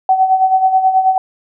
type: tone with tremolo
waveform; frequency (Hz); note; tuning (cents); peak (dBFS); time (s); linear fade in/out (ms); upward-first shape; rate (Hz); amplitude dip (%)
sine; 757; F#5; +39; -6; 0.09-1.18; 2; sine; 9.3; 65
effects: none